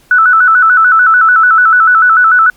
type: tone with vibrato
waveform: sine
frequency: 1396.9 Hz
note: F6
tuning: in tune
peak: -3 dBFS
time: 0.11-2.5 s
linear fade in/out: 2 ms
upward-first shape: square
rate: 6.8 Hz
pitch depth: 100 cents each way
effects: pink hiss -47 dBFS RMS until 2.56 s + MP3 96 kbps